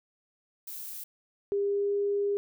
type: noise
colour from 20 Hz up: violet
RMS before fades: -40 dBFS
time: 0.67-1.04 s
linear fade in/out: 5 ms
type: tone with pitch glide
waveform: sine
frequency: 402 to 404.6 Hz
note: G4 to G#4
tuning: +44 to -45 cents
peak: -25 dBFS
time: 1.52-2.37 s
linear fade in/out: 0 ms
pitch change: +11 cents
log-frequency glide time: 1.63-1.94 s
effects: none